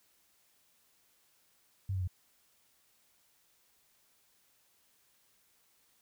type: tone with pitch steps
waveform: sine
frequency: 96.6 / 93.47 / 90.44 Hz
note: G2 / F#2 / F#2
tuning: -25 / +18 / -39 cents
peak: -31 dBFS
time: 1.89-2.076 s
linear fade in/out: 5 ms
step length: 62 ms
effects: white hiss -70 dBFS RMS until 6.01 s